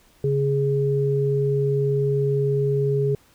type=tone pair together; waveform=sine; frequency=138.99 / 415.3 Hz; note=C#3 / G#4; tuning=+5 / 0 cents; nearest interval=octave + perfect fifth; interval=1895 cents; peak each=-21 dBFS; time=0.24-3.15 s; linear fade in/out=2 ms; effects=pink hiss -57 dBFS RMS until 3.34 s